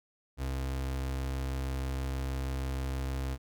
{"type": "tone", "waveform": "35% pulse", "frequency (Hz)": 66.3, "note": "C2", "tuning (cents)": 23, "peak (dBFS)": -30, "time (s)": [0.37, 3.38], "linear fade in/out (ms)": 50, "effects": []}